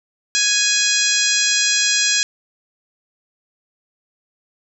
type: harmonic tone with a mistuned harmonic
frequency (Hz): 831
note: G#5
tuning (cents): +1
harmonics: 2 / 3 / 4 / 5 / 6 / 7 / 8 / 9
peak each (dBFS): -23 / -23 / -23 / -23 / -23 / -23 / -23 / -23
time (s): 0.35-2.23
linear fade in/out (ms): 0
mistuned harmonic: 5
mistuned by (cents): -21
effects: none